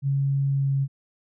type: tone with pitch glide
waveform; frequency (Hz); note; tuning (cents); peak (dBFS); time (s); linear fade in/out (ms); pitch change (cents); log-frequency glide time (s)
sine; 138.3 to 137.19; C#3 to C#3; -4 to -18; -20; 0.02-0.88; 50; -14; 0.49-0.75
effects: none